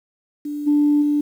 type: tone with level steps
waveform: sine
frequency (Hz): 293.7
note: D4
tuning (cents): 0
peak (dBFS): -24 / -12 / -15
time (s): 0.45-1.21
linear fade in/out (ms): 5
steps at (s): 0.66 / 1.01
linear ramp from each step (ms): 20
effects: tanh soft clip ceiling -8 dBFS + 8-bit